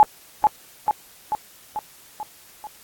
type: tone with echo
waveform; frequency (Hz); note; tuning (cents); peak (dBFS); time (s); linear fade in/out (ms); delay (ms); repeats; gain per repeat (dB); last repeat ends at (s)
sine; 850; G#5; +40; -7; 0-0.03; 0; 440; 6; -4; 2.67
effects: white hiss -49 dBFS RMS until 2.83 s + AAC 64 kbps